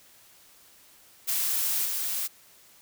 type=noise with level steps; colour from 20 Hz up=blue; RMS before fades=-27 / -30 dBFS; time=1.27-2.28 s; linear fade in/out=20 ms; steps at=1.84 s; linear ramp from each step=20 ms; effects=white hiss -56 dBFS RMS until 2.81 s